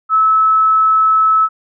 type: tone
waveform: sine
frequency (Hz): 1300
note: E6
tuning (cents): -24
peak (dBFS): -8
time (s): 0.09-1.49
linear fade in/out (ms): 50
effects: none